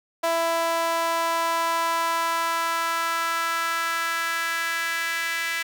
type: tone with high-pass filter sweep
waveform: sawtooth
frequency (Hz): 332.3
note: E4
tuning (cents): +14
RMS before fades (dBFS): -25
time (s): 0.23-5.63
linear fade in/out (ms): 10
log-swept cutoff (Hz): 740 to 1900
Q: 2.9
effects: none